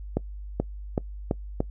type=accelerating click train; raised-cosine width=2 ms; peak=-10 dBFS; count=5; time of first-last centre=0.17-1.604 s; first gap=430 ms; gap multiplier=0.88; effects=noise-tail reverb RT60 0.1 s tail -23 dB re dry + added 50 Hz sine -35 dBFS peak until 1.7 s